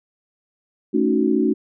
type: chord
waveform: sine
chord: D# half-diminished seventh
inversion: second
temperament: equal with one note detuned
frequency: 220 / 277.2 / 311.1 / 371.1 Hz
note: A3 / C#4 / D#4 / F#4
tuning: 0 / 0 / 0 / +5 cents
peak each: -21 dBFS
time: 0.93-1.54 s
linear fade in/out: 20 ms
effects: none